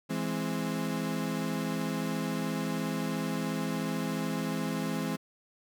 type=chord; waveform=35% pulse; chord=E augmented; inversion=none; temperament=equal; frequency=164.81 / 207.7 / 261.6 Hz; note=E3 / G#3 / B#3; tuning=0 / 0 / 0 cents; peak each=-33 dBFS; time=0.09-5.17 s; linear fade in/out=20 ms; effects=none